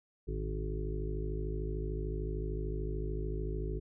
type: harmonic tone with a mistuned harmonic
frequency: 53.4 Hz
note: G#1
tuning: 49 cents sharp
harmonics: 1 / 2 / 3 / 5 / 6 / 7 / 8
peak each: -35 / -45 / -42 / -48 / -49 / -42 / -44 dBFS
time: 0.27-3.8 s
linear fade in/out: 20 ms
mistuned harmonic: 3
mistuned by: -81 cents
effects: none